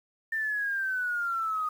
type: exponential sweep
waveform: sine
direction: down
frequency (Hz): 1801 to 1237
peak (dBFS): -27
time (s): 0.32-1.69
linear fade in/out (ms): 5
effects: 9-bit